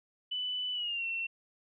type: tone with pitch glide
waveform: sine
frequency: 2990 to 2710 Hz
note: F#7 to E7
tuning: +17 to +47 cents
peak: -32 dBFS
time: 0.31-1.27 s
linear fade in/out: 10 ms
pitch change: -170 cents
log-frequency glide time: 0.73-1.05 s
effects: none